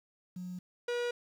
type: tone pair in turn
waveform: sine / 45% pulse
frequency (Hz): 180.6 / 482.1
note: F#3 / B4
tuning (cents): -42 / -42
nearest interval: octave + perfect fourth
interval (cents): 1700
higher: second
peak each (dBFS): -38 / -31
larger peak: second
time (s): 0.36-0.59 / 0.88-1.11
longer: neither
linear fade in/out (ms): 5
effects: low-pass 5000 Hz 12 dB/octave + 10-bit